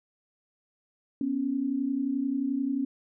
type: tone pair together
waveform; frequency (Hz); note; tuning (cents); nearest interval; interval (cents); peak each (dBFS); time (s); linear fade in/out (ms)
sine; 245.5 / 276.9; B3 / C#4; -10 / -2; major second; 208; -31 / -27; 1.21-2.85; 2
effects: none